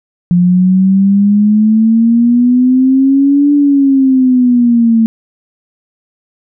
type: exponential two-way sweep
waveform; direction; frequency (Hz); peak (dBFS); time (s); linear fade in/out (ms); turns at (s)
sine; up then down; 174.61 to 290.5 to 223.1; -5; 0.31-5.06; 0; 3.53
effects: none